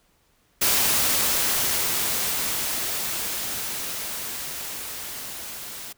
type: noise with level ramp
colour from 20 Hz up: white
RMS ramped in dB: -20 to -37 dBFS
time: 0.61-5.93 s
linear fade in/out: 10 ms
effects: pink hiss -64 dBFS RMS until 5.97 s